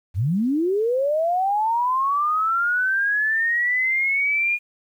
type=linear sweep; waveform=sine; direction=up; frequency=77.2 to 2441 Hz; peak=-18 dBFS; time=0.14-4.59 s; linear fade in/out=50 ms; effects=9-bit